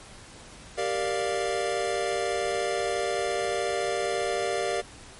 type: chord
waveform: square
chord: G minor seventh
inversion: none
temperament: equal with one note detuned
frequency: 392 / 466.2 / 589.4 / 698.5 Hz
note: G4 / Bb4 / D5 / F5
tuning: 0 / 0 / +6 / 0 cents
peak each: -32 dBFS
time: 0.77-4.82 s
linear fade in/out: 20 ms
effects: pink hiss -47 dBFS RMS until 5.19 s + MP3 48 kbps